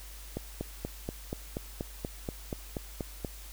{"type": "click train", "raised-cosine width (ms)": 2, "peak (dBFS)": -20, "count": 13, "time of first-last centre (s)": [0.37, 3.248], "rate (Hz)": 4.17, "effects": ["added 50 Hz sine -45 dBFS peak until 3.52 s", "white hiss -50 dBFS RMS until 3.52 s"]}